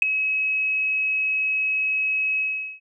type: tone with ADSR envelope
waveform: sine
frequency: 2561 Hz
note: D#7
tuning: 49 cents sharp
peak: -6 dBFS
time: 0.02-2.8 s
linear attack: 4 ms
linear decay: 4 ms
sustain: -14 dB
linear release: 410 ms
effects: tanh soft clip ceiling -4 dBFS